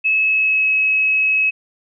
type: tone with pitch glide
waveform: sine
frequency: 2589 to 2567 Hz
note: E7 to E7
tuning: -32 to -47 cents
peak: -13 dBFS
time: 0.04-1.51 s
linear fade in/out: 20 ms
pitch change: -15 cents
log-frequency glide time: 0.17-0.71 s
effects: none